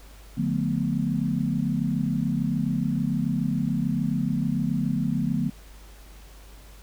sine chord, B half-diminished seventh, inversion first, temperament equal with one note detuned, 146.83 / 178.59 / 220 / 246.9 Hz, D3 / F3 / A3 / B3, 0 / +39 / 0 / 0 cents, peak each -28 dBFS, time 0.37-5.5 s, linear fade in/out 10 ms, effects added 50 Hz sine -45 dBFS peak until 6.82 s + pink hiss -52 dBFS RMS until 6.82 s

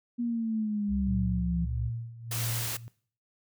sine exponential sweep, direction down, 241 to 168 Hz, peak -27 dBFS, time 0.18-1.66 s, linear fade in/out 20 ms
sine tone with vibrato, 68 Hz, C#2, 33 cents flat, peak -31 dBFS, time 0.88-1.91 s, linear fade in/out 50 ms, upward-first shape sine, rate 9.5 Hz, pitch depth 19 cents each way
sine tone with tremolo, 115.9 Hz, A#2, 10 cents flat, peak -30 dBFS, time 1.07-2.88 s, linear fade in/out 0 ms, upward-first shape sine, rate 1.6 Hz, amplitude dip 80%
white noise, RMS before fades -34 dBFS, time 2.31-2.77 s, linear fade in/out 5 ms
effects noise-tail reverb RT60 0.5 s tail -22 dB re dry

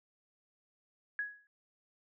sine tone with exponential decay, 1671 Hz, G#6, 10 cents sharp, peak -30 dBFS, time 1.19-1.47 s, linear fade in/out 1 ms, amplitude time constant 59 ms, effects none

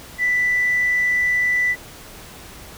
sine tone, 1980 Hz, B6, 4 cents sharp, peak -15 dBFS, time 0.18-1.76 s, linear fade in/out 50 ms, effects tanh soft clip ceiling -11 dBFS + pink hiss -40 dBFS RMS until 2.77 s

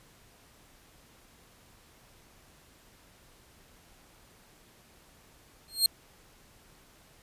sawtooth tone with exponential growth, 4219 Hz, C8, 14 cents sharp, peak -14 dBFS, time 5.68-5.86 s, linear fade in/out 2 ms, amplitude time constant 37 ms, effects pink hiss -59 dBFS RMS until 7.22 s + resampled to 32000 Hz

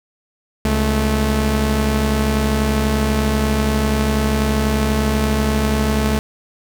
sawtooth tone pair together, 68.3 / 217.1 Hz, C#2 / A3, -25 / -23 cents, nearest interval octave + minor sixth, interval 2002 cents, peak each -14 dBFS, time 0.65-6.19 s, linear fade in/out 0 ms, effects none

